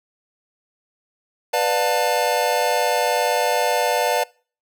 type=chord; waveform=square; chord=B half-diminished seventh; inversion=none; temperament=just; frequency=493.9 / 592.7 / 711.2 / 889 Hz; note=B4 / D5 / F5 / A5; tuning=0 / +16 / +31 / +18 cents; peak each=-24 dBFS; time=1.53-4.24 s; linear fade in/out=10 ms; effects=noise-tail reverb RT60 0.4 s tail -24 dB re dry